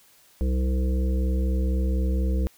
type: harmonic tone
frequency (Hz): 64.1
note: C2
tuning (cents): -35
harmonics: 1 / 3 / 5 / 7 / 8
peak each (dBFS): -21 / -31 / -35 / -38 / -39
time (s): 0.41-2.47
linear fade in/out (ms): 0
effects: white hiss -57 dBFS RMS until 2.57 s